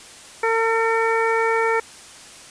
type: harmonic tone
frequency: 452.8 Hz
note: A4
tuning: 50 cents sharp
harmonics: 1 / 2 / 3 / 4 / 5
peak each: -20 / -23 / -25 / -26 / -27 dBFS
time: 0.43-1.8 s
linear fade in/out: 5 ms
effects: white hiss -42 dBFS RMS until 2.5 s + resampled to 22050 Hz